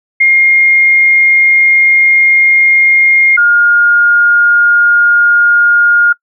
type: tone pair in turn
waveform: sine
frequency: 2129 / 1420.9 Hz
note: C7 / F6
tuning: +30 / +29 cents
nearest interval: perfect fifth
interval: 701 cents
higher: first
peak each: -4 dBFS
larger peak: neither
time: 0.2-3.37 / 3.37-6.13 s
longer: first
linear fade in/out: 10 ms
effects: noise-tail reverb RT60 0.1 s tail -25 dB re dry